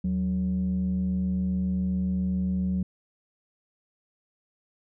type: tone pair together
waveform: sine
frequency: 77.64 / 185 Hz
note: D#2 / F#3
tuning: -3 / 0 cents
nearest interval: octave + minor third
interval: 1503 cents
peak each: -30 / -23 dBFS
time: 0.04-2.83 s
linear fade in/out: 5 ms
effects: tanh soft clip ceiling -20 dBFS